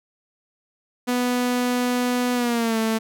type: tone with pitch glide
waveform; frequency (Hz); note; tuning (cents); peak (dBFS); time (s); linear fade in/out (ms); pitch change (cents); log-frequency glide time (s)
sawtooth; 246.9 to 222.5; B3 to A3; 0 to +20; -16; 1.07-2.99; 20; -180; 2.34-2.78
effects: none